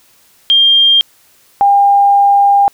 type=tone pair in turn; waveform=sine; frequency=3200 / 802.8 Hz; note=G7 / G5; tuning=+35 / +41 cents; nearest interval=2 octaves; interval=2394 cents; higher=first; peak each=-5 dBFS; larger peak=neither; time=0.5-1.01 / 1.61-2.68 s; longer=second; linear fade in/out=0 ms; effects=white hiss -49 dBFS RMS until 2.73 s